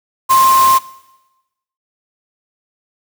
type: tone in noise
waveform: sine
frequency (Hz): 1056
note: C6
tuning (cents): +16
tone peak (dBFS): -7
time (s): 0.29-0.79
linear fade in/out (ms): 20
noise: white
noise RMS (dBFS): -20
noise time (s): 0.29-0.79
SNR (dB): +10
effects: noise-tail reverb RT60 1.0 s tail -19 dB re dry